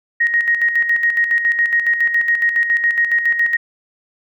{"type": "tone with tremolo", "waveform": "sine", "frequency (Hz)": 1876, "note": "A#6", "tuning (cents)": 11, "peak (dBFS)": -11, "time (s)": [0.2, 3.57], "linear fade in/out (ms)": 10, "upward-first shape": "square", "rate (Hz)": 7.2, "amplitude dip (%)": 55, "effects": []}